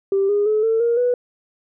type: tone with pitch steps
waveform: sine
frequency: 392 / 410.1 / 429 / 448.7 / 469.4 / 491 Hz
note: G4 / G#4 / A4 / A4 / A#4 / B4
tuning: 0 / -22 / -44 / +34 / +12 / -10 cents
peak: -14 dBFS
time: 0.12-1.14 s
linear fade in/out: 2 ms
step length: 170 ms
effects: tanh soft clip ceiling -10 dBFS